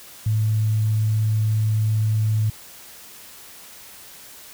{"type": "tone", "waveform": "sine", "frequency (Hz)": 108.5, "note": "A2", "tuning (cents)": -24, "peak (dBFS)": -17, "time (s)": [0.26, 2.5], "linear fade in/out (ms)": 5, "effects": ["white hiss -43 dBFS RMS until 4.53 s"]}